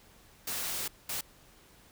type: noise bursts at uneven times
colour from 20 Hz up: white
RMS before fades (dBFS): -35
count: 2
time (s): 0.47-0.88 / 1.09-1.21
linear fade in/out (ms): 5
effects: pink hiss -59 dBFS RMS until 1.91 s

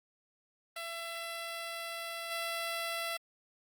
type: tone with level steps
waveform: 10% pulse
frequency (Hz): 671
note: E5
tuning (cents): +31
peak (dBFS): -30 / -26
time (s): 0.76-3.17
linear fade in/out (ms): 5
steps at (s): 2.3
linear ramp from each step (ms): 20
effects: Opus 24 kbps

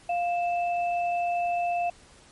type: tone pair together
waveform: sine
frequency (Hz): 698.5 / 2637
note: F5 / E7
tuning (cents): 0 / 0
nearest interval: octave + major seventh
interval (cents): 2300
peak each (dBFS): -24 / -36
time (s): 0.09-1.9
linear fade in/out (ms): 5
effects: pink hiss -54 dBFS RMS until 2.31 s + MP3 48 kbps

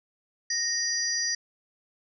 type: tone cluster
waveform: sine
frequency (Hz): 1856 / 4812 / 5860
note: A#6 / D8 / F#8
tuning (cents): -8 / +41 / -18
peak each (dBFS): -32 / -29 / -29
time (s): 0.5-1.35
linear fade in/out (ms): 5
effects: none

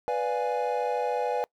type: chord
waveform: triangle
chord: B diminished seventh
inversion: none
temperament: equal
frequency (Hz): 493.9 / 587.3 / 698.5 / 830.6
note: B4 / D5 / F5 / Ab5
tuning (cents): 0 / 0 / 0 / 0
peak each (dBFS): -27 / -31 / -32 / -28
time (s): 0.08-1.44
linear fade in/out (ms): 0
effects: noise-tail reverb RT60 0.1 s tail -25 dB re dry

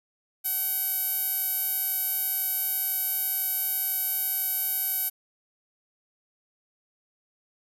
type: tone with band-pass filter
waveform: sawtooth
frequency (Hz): 758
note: F#5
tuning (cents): +42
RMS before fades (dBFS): -28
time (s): 0.44-5.1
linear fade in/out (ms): 20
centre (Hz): 12000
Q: 8.4
effects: none

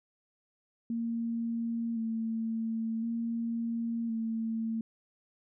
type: tone with vibrato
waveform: sine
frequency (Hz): 228.1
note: A#3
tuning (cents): -37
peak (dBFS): -30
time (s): 0.9-4.81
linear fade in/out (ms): 2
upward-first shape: square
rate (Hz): 0.47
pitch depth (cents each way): 23
effects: none

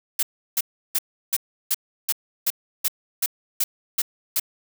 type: noise bursts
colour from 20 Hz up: blue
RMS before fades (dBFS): -21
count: 12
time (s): 0.19-4.398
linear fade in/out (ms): 5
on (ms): 39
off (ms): 340
effects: none

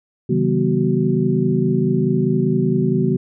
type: tone cluster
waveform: sine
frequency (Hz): 137 / 161.7 / 192.5 / 242.6 / 375.3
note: C#3 / E3 / G3 / B3 / F#4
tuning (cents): -20 / -33 / -31 / -31 / +25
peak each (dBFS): -21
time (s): 0.29-3.17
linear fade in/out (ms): 10
effects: none

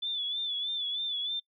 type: tone with vibrato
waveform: sine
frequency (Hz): 3477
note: A7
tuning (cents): -21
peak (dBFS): -30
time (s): 0.02-1.4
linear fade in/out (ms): 10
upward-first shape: sine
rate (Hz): 3.2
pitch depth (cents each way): 62
effects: noise-tail reverb RT60 0.1 s tail -23 dB re dry

